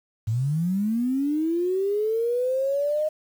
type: linear sweep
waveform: sine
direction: up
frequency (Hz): 103.83 to 622.3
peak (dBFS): -21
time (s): 0.27-3.09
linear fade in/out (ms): 10
effects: 8-bit